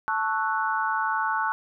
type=chord; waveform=sine; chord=F# minor seventh; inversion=first; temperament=equal; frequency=880 / 1108.7 / 1318.5 / 1480 Hz; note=A5 / C#6 / E6 / F#6; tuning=0 / 0 / 0 / 0 cents; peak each=-27 / -29 / -32 / -28 dBFS; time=0.08-1.52 s; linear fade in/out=0 ms; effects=none